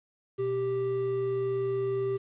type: tone pair together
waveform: triangle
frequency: 123.47 / 392 Hz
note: B2 / G4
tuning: 0 / 0 cents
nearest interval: octave + minor sixth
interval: 2000 cents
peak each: -35 / -25 dBFS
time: 0.38-2.18 s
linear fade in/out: 20 ms
effects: resampled to 8000 Hz + 10-bit